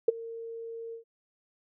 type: tone with ADSR envelope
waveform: sine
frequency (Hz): 457.9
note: A#4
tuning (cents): -31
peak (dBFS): -15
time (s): 0.08-1.04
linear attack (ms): 5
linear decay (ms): 19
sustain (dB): -22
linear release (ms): 110
effects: none